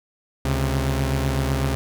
sawtooth tone pair together, 70.7 / 133.46 Hz, C#2 / C3, +35 / +35 cents, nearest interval major seventh, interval 1100 cents, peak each -19 dBFS, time 0.45-1.75 s, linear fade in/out 0 ms, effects 9-bit

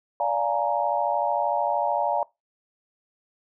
sine chord, Bb dominant seventh, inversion first, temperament just, 582.7 / 699.2 / 839.1 / 932.3 Hz, D5 / F5 / Ab5 / Bb5, -14 / +2 / +18 / 0 cents, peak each -27 dBFS, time 0.2-2.23 s, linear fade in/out 2 ms, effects noise-tail reverb RT60 0.2 s tail -22 dB re dry

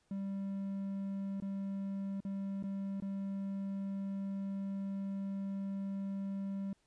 triangle tone with dropouts, 196 Hz, G3, in tune, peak -34 dBFS, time 0.11-6.73 s, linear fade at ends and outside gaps 2 ms, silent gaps 1.402-1.422 / 2.204-2.25 / 2.627-2.638 / 3.002-3.022 s, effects pink hiss -75 dBFS RMS until 6.86 s + resampled to 22050 Hz

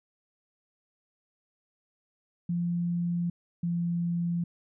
sine tone pair in turn, 173 / 171.71 Hz, F3 / F3, -16 / -29 cents, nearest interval unison, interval 13 cents, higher first, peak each -26 dBFS, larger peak neither, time 2.49-3.3 / 3.63-4.44 s, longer neither, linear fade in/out 5 ms, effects none

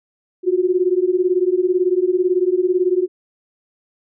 sine beating tone pair, 355.2 / 373.2 Hz, F4 / F#4, +29 / +15 cents, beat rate 18 Hz, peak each -17 dBFS, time 0.43-3.08 s, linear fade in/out 50 ms, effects none

